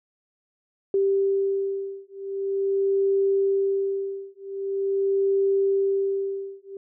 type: beating tone pair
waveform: sine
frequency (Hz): 392 / 392.44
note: G4 / G4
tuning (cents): 0 / +2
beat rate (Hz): 0.44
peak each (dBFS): -24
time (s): 0.94-6.77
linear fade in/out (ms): 2
effects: none